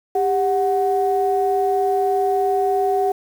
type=tone pair together; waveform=sine; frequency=396.8 / 740 Hz; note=G4 / F#5; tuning=+21 / 0 cents; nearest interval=major seventh; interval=1079 cents; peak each=-18 dBFS; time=0.15-3.12 s; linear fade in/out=5 ms; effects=tanh soft clip ceiling -8 dBFS + 7-bit